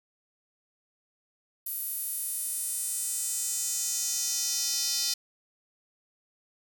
square tone with high-pass filter sweep, 277.2 Hz, C#4, in tune, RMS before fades -31 dBFS, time 1.66-5.14 s, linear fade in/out 5 ms, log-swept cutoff 12000 to 4900 Hz, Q 3, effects none

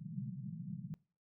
white band-pass noise, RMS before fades -44 dBFS, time 0-0.94 s, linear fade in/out 0 ms, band 120 to 210 Hz, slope 96 dB/octave, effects noise-tail reverb RT60 0.4 s tail -23 dB re dry

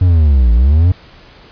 triangle linear two-way sweep, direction down then up, 93.3 to 55 to 93.3 Hz, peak -4 dBFS, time 0.01-0.92 s, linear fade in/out 5 ms, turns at 0.53 s, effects pink hiss -41 dBFS RMS until 1.51 s + resampled to 11025 Hz

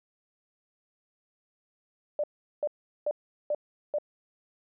sine tone bursts, 593 Hz, D5, 17 cents sharp, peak -25 dBFS, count 5, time 2.19-3.985 s, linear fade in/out 2 ms, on 47 ms, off 390 ms, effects none

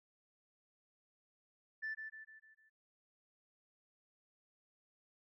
sine tone with echo, 1760 Hz, A6, in tune, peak -37 dBFS, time 1.82-1.95 s, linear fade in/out 20 ms, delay 150 ms, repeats 5, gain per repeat -6 dB, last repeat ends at 2.7 s, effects tanh soft clip ceiling -35 dBFS

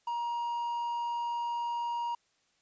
triangle tone with quantisation, 946 Hz, A#5, 25 cents sharp, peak -29 dBFS, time 0.07-2.15 s, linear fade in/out 5 ms, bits 9, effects white hiss -72 dBFS RMS until 2.61 s + resampled to 16000 Hz

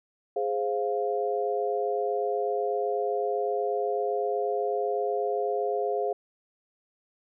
sine chord, F minor, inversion first, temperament equal, 415.3 / 523.3 / 698.5 Hz, Ab4 / C5 / F5, 0 / 0 / 0 cents, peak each -28 / -31 / -30 dBFS, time 0.36-6.13 s, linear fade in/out 5 ms, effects none

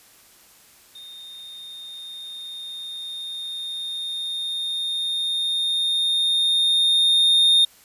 triangle tone with level ramp, 3664 Hz, A#7, 31 cents flat, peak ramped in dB -37 to -11 dBFS, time 0.95-7.65 s, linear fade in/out 5 ms, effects white hiss -52 dBFS RMS until 7.84 s + resampled to 32000 Hz

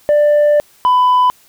sine tone pair in turn, 591 / 998.8 Hz, D5 / B5, +11 / +19 cents, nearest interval major sixth, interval 908 cents, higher second, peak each -5 dBFS, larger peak neither, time 0.09-0.6 / 0.85-1.3 s, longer first, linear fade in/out 0 ms, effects tanh soft clip ceiling -7 dBFS + white hiss -49 dBFS RMS until 1.48 s

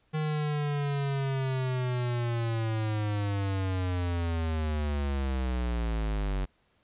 square linear sweep, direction down, 155.56 to 46.45 Hz, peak -28 dBFS, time 0.13-6.46 s, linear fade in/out 20 ms, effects pink hiss -69 dBFS RMS until 6.83 s + resampled to 8000 Hz

